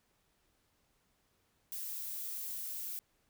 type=noise; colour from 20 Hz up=violet; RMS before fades=-41 dBFS; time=1.72-2.99 s; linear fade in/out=0 ms; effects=pink hiss -75 dBFS RMS until 3.29 s